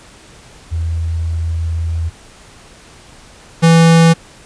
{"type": "tone pair in turn", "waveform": ["sine", "square"], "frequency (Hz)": [82.41, 165.23], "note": ["E2", "E3"], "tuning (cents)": [0, 4], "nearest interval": "octave", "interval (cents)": 1204, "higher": "second", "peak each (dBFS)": [-15, -6], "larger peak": "second", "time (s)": [[0.71, 2.1], [3.62, 4.14]], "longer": "first", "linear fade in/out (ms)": 20, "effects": ["pink hiss -41 dBFS RMS until 4.45 s", "resampled to 22050 Hz"]}